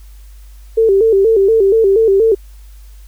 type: tone with vibrato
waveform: sine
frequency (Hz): 418.7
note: G#4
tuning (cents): +14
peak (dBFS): -7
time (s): 0.77-2.35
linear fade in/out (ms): 10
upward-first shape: square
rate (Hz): 4.2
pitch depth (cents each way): 120
effects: added 50 Hz sine -34 dBFS peak until 3.07 s + white hiss -51 dBFS RMS until 3.07 s